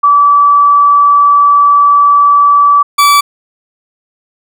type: tone pair in turn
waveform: sine / 40% pulse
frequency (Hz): 1153 / 1153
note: D6 / D6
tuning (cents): -32 / -32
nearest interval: unison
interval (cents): 0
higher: neither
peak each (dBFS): -3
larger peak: neither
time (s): 0.03-2.83 / 2.98-3.21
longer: first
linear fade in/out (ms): 10
effects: none